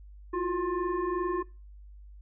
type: tone with frequency modulation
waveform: sine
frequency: 362.3 Hz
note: F#4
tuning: 36 cents flat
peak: -27 dBFS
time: 0.33-1.43 s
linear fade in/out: 10 ms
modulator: 702 Hz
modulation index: 1.1
effects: noise-tail reverb RT60 0.3 s tail -22 dB re dry + added 50 Hz sine -46 dBFS peak until 2.21 s